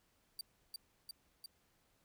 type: tone with echo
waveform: sawtooth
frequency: 4661 Hz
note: D8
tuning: 14 cents flat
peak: -38 dBFS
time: 0.39-0.41 s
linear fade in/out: 2 ms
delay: 350 ms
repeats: 3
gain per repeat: -2 dB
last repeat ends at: 1.46 s
effects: pink hiss -75 dBFS RMS until 2.04 s